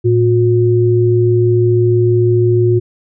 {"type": "tone pair together", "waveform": "sine", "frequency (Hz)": [113.1, 359.3], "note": ["A2", "F4"], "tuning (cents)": [48, 49], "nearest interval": "octave + minor sixth", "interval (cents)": 2001, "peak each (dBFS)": -11, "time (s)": [0.04, 2.8], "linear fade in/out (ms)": 20, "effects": []}